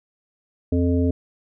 harmonic tone, 87.3 Hz, F2, in tune, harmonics 1 / 3 / 5 / 7, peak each -20 / -20 / -26 / -32 dBFS, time 0.72-1.11 s, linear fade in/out 5 ms, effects none

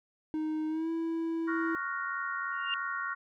triangle tone with pitch glide, 311.1 to 328.8 Hz, D#4 to E4, 0 to -4 cents, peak -28 dBFS, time 0.34-1.75 s, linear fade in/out 0 ms, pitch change +96 cents, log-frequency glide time 0.68-0.9 s
sine chord, Gb major seventh, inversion second, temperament equal, 1108.7 / 1396.9 / 1480 / 1864.7 Hz, Db6 / F6 / Gb6 / Bb6, 0 / 0 / 0 / 0 cents, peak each -37 / -36 / -40 / -39 dBFS, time 1.47-3.15 s, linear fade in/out 20 ms
sine tone with exponential growth, 2801 Hz, F7, 4 cents sharp, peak -27 dBFS, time 2.52-2.74 s, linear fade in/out 1 ms, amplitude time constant 46 ms
effects none

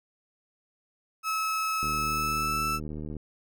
35% pulse tone with pitch glide, 1295 to 1320.7 Hz, E6 to E6, -31 to +3 cents, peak -25 dBFS, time 1.23-2.8 s, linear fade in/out 50 ms, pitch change +34 cents, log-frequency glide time 1.91-2.63 s
click train, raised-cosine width 3 ms, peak -25 dBFS, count 103, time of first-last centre 1.83-3.167 s, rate 76.3 Hz
effects none

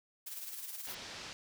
blue noise with tremolo, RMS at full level -42 dBFS, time 0.26-0.95 s, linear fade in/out 10 ms, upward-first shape sine, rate 19 Hz, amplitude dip 50%
white low-pass noise, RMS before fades -47 dBFS, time 0.87-1.33 s, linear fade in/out 0 ms, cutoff 5700 Hz, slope 24 dB/octave
effects none

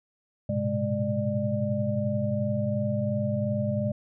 sine tone cluster, 106.9 / 118.2 / 129.7 / 207.2 / 596 Hz, A2 / A#2 / C3 / G#3 / D5, -49 / +24 / -15 / -4 / +25 cents, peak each -31 / -35 / -32 / -29 / -30 dBFS, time 0.49-3.92 s, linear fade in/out 5 ms, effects none

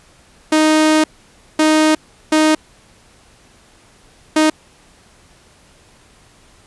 sawtooth tone bursts at uneven times, 310.8 Hz, D#4, 2 cents flat, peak -6 dBFS, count 4, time 0.52-1.04 / 1.59-1.95 / 2.32-2.55 / 4.36-4.5 s, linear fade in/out 5 ms, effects pink hiss -49 dBFS RMS until 6.66 s + resampled to 24000 Hz

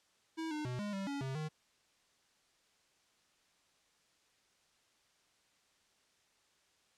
square tone with pitch steps, 323.2 / 302.8 / 124.8 / 206.2 / 194.9 / 281.3 / 133.3 / 154.5 Hz, E4 / D#4 / B2 / G#3 / G3 / C#4 / C3 / D#3, -34 / -47 / +19 / -12 / -10 / +26 / +33 / -12 cents, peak -38 dBFS, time 0.37-1.49 s, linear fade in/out 20 ms, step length 140 ms, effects white hiss -72 dBFS RMS until 6.97 s + low-pass 7000 Hz 12 dB/octave

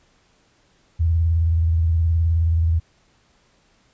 sine tone with vibrato, 82.4 Hz, E2, in tune, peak -15 dBFS, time 0.99-2.8 s, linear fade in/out 20 ms, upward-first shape sine, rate 19 Hz, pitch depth 78 cents each way, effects pink hiss -60 dBFS RMS until 3.93 s + resampled to 16000 Hz

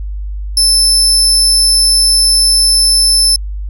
30% pulse tone, 5274 Hz, E8, in tune, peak -3 dBFS, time 0.57-3.36 s, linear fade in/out 2 ms, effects added 50 Hz sine -18 dBFS peak until 3.69 s

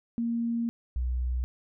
sine tone pair in turn, 233.1 / 62.03 Hz, A#3 / B1, 0 / +8 cents, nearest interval octave + major seventh, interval 2292 cents, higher first, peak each -26 dBFS, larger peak neither, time 0.18-0.69 / 0.96-1.44 s, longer first, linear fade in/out 0 ms, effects none

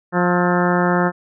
harmonic tone with a mistuned harmonic, 177.1 Hz, F3, 24 cents sharp, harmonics 1 / 2 / 3 / 4 / 5 / 6 / 7 / 8 / 9 / 10, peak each -18 / -21 / -23 / -24 / -25 / -26 / -26 / -27 / -28 / -28 dBFS, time 0.12-1.12 s, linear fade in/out 50 ms, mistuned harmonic 7, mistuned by +64 cents, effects none

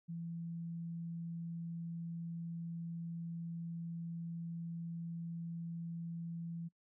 sine tone, 167.9 Hz, E3, 32 cents sharp, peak -40 dBFS, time 0.08-6.69 s, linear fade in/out 20 ms, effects noise-tail reverb RT60 0.1 s tail -25 dB re dry

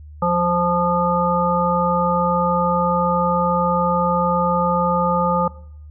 harmonic tone with a mistuned harmonic, 174.61 Hz, F3, in tune, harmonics 1 / 3 / 5 / 7, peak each -21 / -21 / -21 / -21 dBFS, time 0.22-5.48 s, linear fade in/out 5 ms, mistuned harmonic 1, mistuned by +20 cents, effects noise-tail reverb RT60 0.7 s tail -21 dB re dry + added 75 Hz sine -36 dBFS peak until 5.9 s

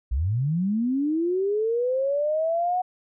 sine linear sweep, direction up, 54.4 to 740 Hz, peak -21 dBFS, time 0.11-2.82 s, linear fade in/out 10 ms, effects none

